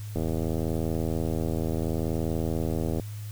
click train, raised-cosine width 2 ms, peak -16 dBFS, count 230, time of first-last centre 0.16-2.998 s, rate 80.7 Hz, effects added 105 Hz sine -34 dBFS peak until 3.31 s + white hiss -50 dBFS RMS until 3.31 s

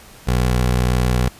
20% pulse tone with vibrato, 61.74 Hz, B1, in tune, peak -10 dBFS, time 0.27-1.29 s, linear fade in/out 10 ms, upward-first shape triangle, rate 6.4 Hz, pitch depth 14 cents each way, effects pink hiss -43 dBFS RMS until 1.39 s + resampled to 32000 Hz

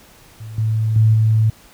sine tone with level steps, 110 Hz, A2, in tune, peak -29 / -15 / -9 / -11 dBFS, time 0.4-1.5 s, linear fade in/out 5 ms, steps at 0.58 / 0.96 / 1.14 s, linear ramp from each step 2 ms, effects pink hiss -47 dBFS RMS until 1.73 s

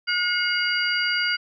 sine tone cluster, 1441 / 2154 / 2881 / 4730 Hz, F#6 / C7 / F#7 / D8, -46 / +50 / -47 / +12 cents, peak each -24 / -27 / -28 / -27 dBFS, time 0.07-1.37 s, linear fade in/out 20 ms, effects none

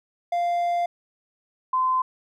triangle / sine tone pair in turn, 696 / 1029.7 Hz, F5 / C6, -6 / -28 cents, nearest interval perfect fifth, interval 678 cents, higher second, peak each -19 dBFS, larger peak neither, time 0.32-0.86 / 1.73-2.02 s, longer first, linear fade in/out 5 ms, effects none

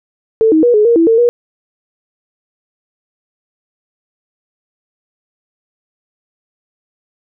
sine tone with pitch steps, 444.4 / 315.8 / 481.9 / 422.2 / 468.8 / 331.2 / 453.2 / 479.7 Hz, A4 / D#4 / B4 / G#4 / A#4 / E4 / A#4 / A#4, +17 / +26 / -43 / +29 / +10 / +8 / -49 / +50 cents, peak -6 dBFS, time 0.41-1.29 s, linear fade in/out 0 ms, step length 110 ms, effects none

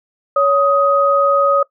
sine tone pair together, 561 / 1253.6 Hz, C#5 / D#6, +21 / +13 cents, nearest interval octave + major second, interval 1392 cents, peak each -13 dBFS, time 0.36-1.63 s, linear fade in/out 5 ms, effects noise-tail reverb RT60 0.1 s tail -21 dB re dry

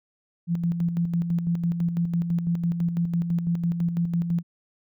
sine tone with tremolo, 170.5 Hz, F3, 41 cents flat, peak -20 dBFS, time 0.47-4.43 s, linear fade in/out 50 ms, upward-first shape square, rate 6 Hz, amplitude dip 50%, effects none

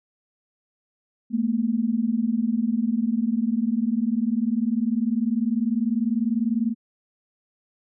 sine tone pair together, 218.4 / 238.5 Hz, A3 / A#3, -13 / +40 cents, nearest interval major second, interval 153 cents, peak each -23 dBFS, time 1.3-6.75 s, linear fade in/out 50 ms, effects none

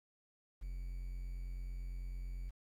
triangle tone with quantisation, 44.5 Hz, F1, 33 cents sharp, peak -38 dBFS, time 0.61-2.51 s, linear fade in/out 20 ms, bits 11, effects AAC 64 kbps

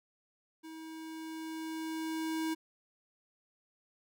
square tone with level ramp, 320 Hz, D#4, 49 cents sharp, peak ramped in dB -46 to -32 dBFS, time 0.63-2.55 s, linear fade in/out 20 ms, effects none

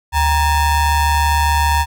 square ring-modulated tone, 432.5 Hz, A4, 30 cents flat, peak -10 dBFS, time 0.12-1.86 s, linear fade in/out 50 ms, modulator 506 Hz, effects none

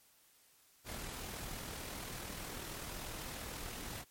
pink noise with amplitude modulation, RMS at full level -43 dBFS, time 0.84-4.05 s, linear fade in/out 50 ms, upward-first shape sine, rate 40.5 Hz, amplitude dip 35%, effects white hiss -67 dBFS RMS until 4.1 s + MP3 64 kbps

